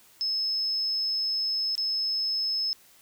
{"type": "tone with dropouts", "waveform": "sine", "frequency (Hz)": 5200, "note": "E8", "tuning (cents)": -24, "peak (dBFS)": -25, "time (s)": [0.21, 2.73], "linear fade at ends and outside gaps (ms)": 0, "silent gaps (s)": [1.753, 1.779], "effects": ["white hiss -57 dBFS RMS until 3.01 s"]}